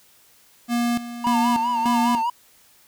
square tone with tremolo, 238.1 Hz, A#3, 37 cents sharp, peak -20 dBFS, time 0.68-2.23 s, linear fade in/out 50 ms, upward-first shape square, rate 1.7 Hz, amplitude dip 75%
triangle tone with vibrato, 941 Hz, A#5, 16 cents sharp, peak -18 dBFS, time 1.24-2.3 s, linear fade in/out 5 ms, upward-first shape sine, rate 4.9 Hz, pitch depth 90 cents each way
effects white hiss -55 dBFS RMS until 2.87 s

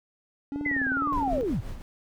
triangle tone with vibrato, 277.2 Hz, C#4, in tune, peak -28 dBFS, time 0.52-1.41 s, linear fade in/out 0 ms, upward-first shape sine, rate 2.1 Hz, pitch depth 95 cents each way
click train, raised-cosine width 2 ms, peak -24 dBFS, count 18, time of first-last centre 0.56-1.432 s, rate 19.5 Hz
sine linear sweep, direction down, 2071 to 78.8 Hz, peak -25 dBFS, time 0.65-1.61 s, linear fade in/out 10 ms
brown noise with tremolo, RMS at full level -34 dBFS, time 1.13-1.82 s, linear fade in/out 0 ms, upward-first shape sine, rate 5.8 Hz, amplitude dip 55%
effects none

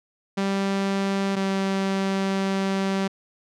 sawtooth tone pair in turn, 196 / 193.75 Hz, G3 / G3, 0 / -20 cents, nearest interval unison, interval 20 cents, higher first, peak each -18 dBFS, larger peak neither, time 0.37-1.36 / 1.36-3.08 s, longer second, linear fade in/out 10 ms, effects low-pass 6000 Hz 12 dB/octave

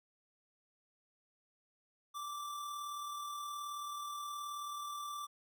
square tone with amplitude modulation, 1171 Hz, D6, 5 cents flat, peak -40 dBFS, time 2.14-5.27 s, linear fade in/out 20 ms, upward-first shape sine, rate 38.8 Hz, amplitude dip 30%, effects none

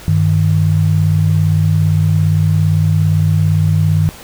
sine tone pair together, 98 / 155.57 Hz, G2 / D#3, 0 / 0 cents, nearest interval minor sixth, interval 800 cents, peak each -12 dBFS, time 0.08-4.09 s, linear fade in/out 0 ms, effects pink hiss -35 dBFS RMS until 4.23 s

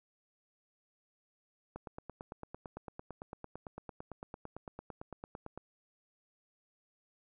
click train, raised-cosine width 1 ms, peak -29 dBFS, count 35, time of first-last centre 1.76-5.576 s, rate 8.91 Hz, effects none

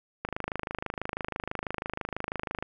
click train, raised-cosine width 0.5 ms, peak -16 dBFS, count 63, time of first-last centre 0.25-2.625 s, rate 26.1 Hz, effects none

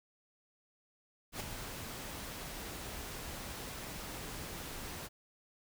pink noise with ADSR envelope, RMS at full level -38 dBFS, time 1.32-5.09 s, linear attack 84 ms, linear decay 4 ms, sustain -6 dB, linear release 34 ms, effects none

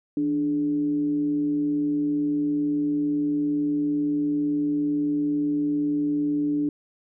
sine tone with frequency modulation, 293.7 Hz, D4, in tune, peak -21 dBFS, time 0.17-6.69 s, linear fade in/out 2 ms, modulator 132 Hz, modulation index 0.28, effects none

